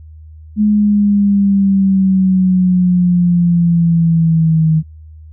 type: exponential sweep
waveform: sine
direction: down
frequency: 211.7 to 157.1 Hz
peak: -8 dBFS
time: 0.56-4.83 s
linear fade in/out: 50 ms
effects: added 78 Hz sine -33 dBFS peak until 5.32 s